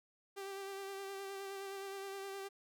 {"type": "tone with vibrato", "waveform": "sawtooth", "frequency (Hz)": 392, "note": "G4", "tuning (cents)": 0, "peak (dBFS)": -39, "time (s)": [0.36, 2.49], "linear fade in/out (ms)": 20, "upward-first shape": "sine", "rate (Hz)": 9.6, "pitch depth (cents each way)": 23, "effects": []}